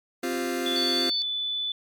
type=chord; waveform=sawtooth; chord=C suspended fourth; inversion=none; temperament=just; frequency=261.6 / 348.8 / 392.4 Hz; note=C4 / F4 / G4; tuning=0 / -2 / +2 cents; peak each=-26 / -25 / -30 dBFS; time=0.23-1.1 s; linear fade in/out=5 ms
type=tone with pitch glide; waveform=sine; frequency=3460 to 3486 Hz; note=A7 to A7; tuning=-30 to -17 cents; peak=-26 dBFS; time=0.66-1.72 s; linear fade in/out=2 ms; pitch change=+13 cents; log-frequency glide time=0.94-1.02 s
type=tone; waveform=sine; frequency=4496 Hz; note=C#8; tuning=24 cents sharp; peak=-26 dBFS; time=0.76-1.22 s; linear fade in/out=0 ms
effects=MP3 96 kbps